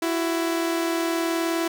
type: tone pair together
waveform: sawtooth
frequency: 332.7 / 372.2 Hz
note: E4 / F#4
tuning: +16 / +10 cents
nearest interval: major second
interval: 194 cents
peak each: -19 / -27 dBFS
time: 0.02-1.68 s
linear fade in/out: 5 ms
effects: none